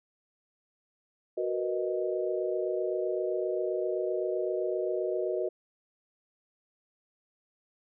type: chord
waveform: sine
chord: B major seventh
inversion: second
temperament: equal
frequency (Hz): 370 / 466.2 / 493.9 / 622.3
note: F#4 / A#4 / B4 / D#5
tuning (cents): 0 / 0 / 0 / 0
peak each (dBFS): -31 / -35 / -37 / -33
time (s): 1.37-5.49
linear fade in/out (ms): 10
effects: none